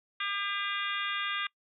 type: harmonic tone with a mistuned harmonic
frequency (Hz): 401.5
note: G4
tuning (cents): +41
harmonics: 3 / 4 / 5 / 6 / 7 / 8 / 9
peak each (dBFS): -36 / -37 / -38 / -39 / -39 / -40 / -41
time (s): 0.2-1.47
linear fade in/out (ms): 5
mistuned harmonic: 8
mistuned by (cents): +60
effects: noise-tail reverb RT60 0.1 s tail -24 dB re dry